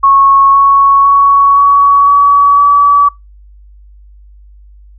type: tone with pitch steps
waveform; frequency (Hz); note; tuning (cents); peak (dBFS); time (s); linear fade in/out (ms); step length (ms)
sine; 1100 / 1108.9 / 1117.9 / 1127 / 1136.2 / 1145.4; C#6 / C#6 / C#6 / C#6 / C#6 / D6; -14 / 0 / +14 / +28 / +42 / -44; -3; 0.03-3.09; 10; 510
effects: noise-tail reverb RT60 0.2 s tail -26 dB re dry + added 50 Hz sine -35 dBFS peak until 4.98 s